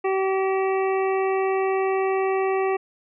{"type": "harmonic tone", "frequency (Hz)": 383.4, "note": "G4", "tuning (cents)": -38, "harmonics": [1, 2, 3, 5, 6, 7], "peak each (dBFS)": [-21, -27, -31, -35, -37, -38], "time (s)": [0.04, 2.77], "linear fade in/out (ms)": 10, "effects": []}